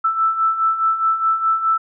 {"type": "beating tone pair", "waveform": "sine", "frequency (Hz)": [1318.5, 1323.3], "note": ["E6", "E6"], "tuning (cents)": [0, 6], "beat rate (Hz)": 4.8, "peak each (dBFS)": [-22, -16], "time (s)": [0.04, 1.78], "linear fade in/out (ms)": 10, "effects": []}